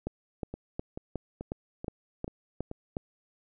two click trains, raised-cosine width 2 ms, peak -24 / -19 dBFS, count 6 / 9, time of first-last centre 0.54-2.714 / 0.07-2.969 s, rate 2.3 / 2.76 Hz, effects none

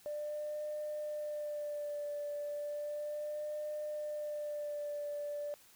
sine tone with vibrato, 593 Hz, D5, 17 cents sharp, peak -36 dBFS, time 0.06-5.54 s, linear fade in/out 0 ms, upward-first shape sine, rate 0.34 Hz, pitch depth 26 cents each way, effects tanh soft clip ceiling -32 dBFS + white hiss -62 dBFS RMS until 5.75 s

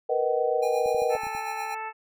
sine chord, B major seventh, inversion third, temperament equal with one note detuned, 466.2 / 493.9 / 622.3 / 758.2 Hz, A#4 / B4 / D#5 / F#5, 0 / 0 / 0 / +42 cents, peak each -27 / -26 / -29 / -29 dBFS, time 0.09-1.17 s, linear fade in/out 10 ms
square tone with tremolo, 813 Hz, G#5, 37 cents flat, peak -32 dBFS, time 0.62-1.75 s, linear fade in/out 10 ms, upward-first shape sine, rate 8.3 Hz, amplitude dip 55%
clicks, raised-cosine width 3 ms, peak -33 dBFS, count 7, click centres 0.86 / 0.947 / 1.02 / 1.152 / 1.235 / 1.268 / 1.35 s
harmonic tone, 439.6 Hz, A4, 2 cents flat, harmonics 1 / 2 / 3 / 4 / 5 / 6, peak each -43 / -33 / -39 / -41 / -43 / -43 dBFS, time 1.09-1.93 s, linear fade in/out 50 ms
effects none

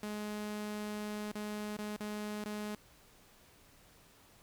sawtooth tone with dropouts, 210 Hz, G#3, 19 cents sharp, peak -34 dBFS, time 0.03-2.75 s, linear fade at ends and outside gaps 2 ms, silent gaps 1.317-1.352 / 1.767-1.788 / 1.963-2.004 / 2.44-2.457 s, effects pink hiss -62 dBFS RMS until 4.42 s

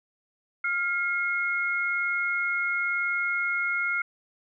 sine tone pair together, 1400 / 2159 Hz, F6 / C#7, +4 / -46 cents, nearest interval perfect fifth, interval 750 cents, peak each -27 dBFS, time 0.64-4.02 s, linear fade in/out 5 ms, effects none

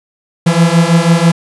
45% pulse beating tone pair, 165.1 / 171.2 Hz, E3 / F3, +3 / -34 cents, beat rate 6.1 Hz, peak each -10 dBFS, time 0.46-1.32 s, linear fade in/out 10 ms, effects resampled to 24000 Hz + 7-bit

